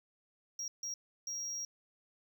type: tone bursts at uneven times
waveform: triangle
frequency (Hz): 5640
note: F8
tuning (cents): +16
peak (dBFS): -36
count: 3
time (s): 0.59-0.68 / 0.83-0.94 / 1.27-1.65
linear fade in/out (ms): 2
effects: none